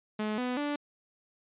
sawtooth tone with pitch steps, 213.5 / 249.5 / 291.6 Hz, G#3 / B3 / D4, +48 / +18 / -12 cents, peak -26 dBFS, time 0.19-0.76 s, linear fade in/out 5 ms, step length 190 ms, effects resampled to 8000 Hz

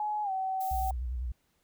sine tone with pitch glide, 844 to 760.7 Hz, G#5 to F#5, +28 to +48 cents, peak -29 dBFS, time 0-0.91 s, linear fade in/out 2 ms, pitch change -180 cents, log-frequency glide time 0.23-0.31 s
violet noise, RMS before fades -44 dBFS, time 0.6-0.91 s, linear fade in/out 10 ms
sine tone with vibrato, 61.74 Hz, B1, in tune, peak -31 dBFS, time 0.71-1.32 s, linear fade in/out 5 ms, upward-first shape square, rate 10 Hz, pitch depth 86 cents each way
effects pink hiss -73 dBFS RMS until 1.63 s

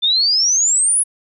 sine exponential sweep, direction up, 3520 to 10560 Hz, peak -12 dBFS, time 0.02-1.04 s, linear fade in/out 20 ms, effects none

